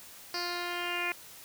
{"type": "tone with low-pass filter sweep", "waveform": "10% pulse", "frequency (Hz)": 350.9, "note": "F4", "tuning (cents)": 8, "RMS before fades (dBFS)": -34, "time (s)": [0.34, 1.12], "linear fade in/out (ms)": 2, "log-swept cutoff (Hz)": [4800, 2400], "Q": 6.5, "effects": ["white hiss -50 dBFS RMS until 1.44 s"]}